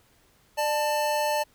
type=tone pair together; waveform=square; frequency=597.7 / 880 Hz; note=D5 / A5; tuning=+30 / 0 cents; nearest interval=perfect fifth; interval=670 cents; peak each=-27 dBFS; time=0.57-1.44 s; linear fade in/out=20 ms; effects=pink hiss -62 dBFS RMS until 1.54 s